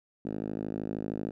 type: tone with band-pass filter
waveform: 5% pulse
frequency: 53 Hz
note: G#1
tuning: 36 cents sharp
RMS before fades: -35 dBFS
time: 0.25-1.31 s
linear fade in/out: 5 ms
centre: 250 Hz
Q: 1.5
effects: none